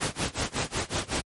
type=noise with tremolo; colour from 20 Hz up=pink; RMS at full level=-26 dBFS; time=0-1.22 s; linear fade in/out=20 ms; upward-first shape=sine; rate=5.4 Hz; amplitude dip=95%; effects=high-pass 60 Hz 12 dB/octave + MP3 48 kbps